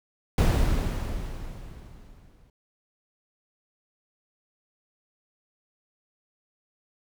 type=noise with exponential decay; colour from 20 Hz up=brown; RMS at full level=-17 dBFS; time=0.38-2.5 s; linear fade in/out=2 ms; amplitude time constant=460 ms; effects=none